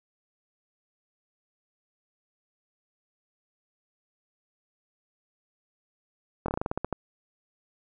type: slowing click train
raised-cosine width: 1 ms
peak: -14 dBFS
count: 11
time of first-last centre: 6.46-6.927 s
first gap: 23 ms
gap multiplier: 1.15
effects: none